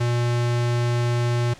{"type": "tone", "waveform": "square", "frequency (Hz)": 120, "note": "B2", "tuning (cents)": -49, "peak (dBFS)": -20, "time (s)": [0, 1.54], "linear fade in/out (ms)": 10, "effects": ["pink hiss -46 dBFS RMS until 1.59 s", "low-pass 7000 Hz 12 dB/octave"]}